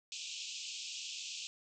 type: band-pass noise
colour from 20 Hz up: pink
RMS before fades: -44 dBFS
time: 0.12-1.47 s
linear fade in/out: 0 ms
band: 2500 to 7600 Hz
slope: 96 dB/octave
effects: none